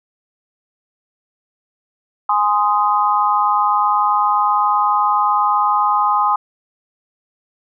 sine chord, Ab major, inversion none, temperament just, 830.6 / 1038.3 / 1245.9 Hz, Ab5 / C6 / Eb6, 0 / -14 / +2 cents, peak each -17 dBFS, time 2.29-6.36 s, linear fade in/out 5 ms, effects none

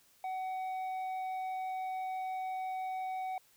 sine tone with tanh clipping, 751 Hz, F#5, 26 cents sharp, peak -36 dBFS, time 0.24-3.38 s, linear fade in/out 2 ms, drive 6 dB, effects white hiss -66 dBFS RMS until 3.56 s

